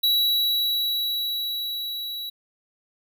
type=tone with level ramp; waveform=square; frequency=3909 Hz; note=B7; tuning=19 cents flat; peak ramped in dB=-18 to -31 dBFS; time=0.03-2.3 s; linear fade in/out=10 ms; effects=none